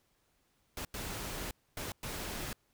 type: noise bursts at uneven times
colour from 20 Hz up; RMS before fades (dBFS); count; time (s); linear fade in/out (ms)
pink; -40; 4; 0.77-0.85 / 0.94-1.51 / 1.77-1.92 / 2.03-2.53; 2
effects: pink hiss -74 dBFS RMS until 2.73 s